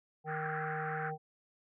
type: harmonic tone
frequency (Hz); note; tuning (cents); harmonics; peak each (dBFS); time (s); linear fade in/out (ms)
155.56; D#3; 0; 1 / 3 / 5; -41 / -42 / -39; 0.24-1.18; 50
type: band-pass noise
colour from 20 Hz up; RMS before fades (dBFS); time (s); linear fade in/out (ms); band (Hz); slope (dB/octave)
white; -41; 0.26-1.12; 50; 1300 to 1700; 48
effects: none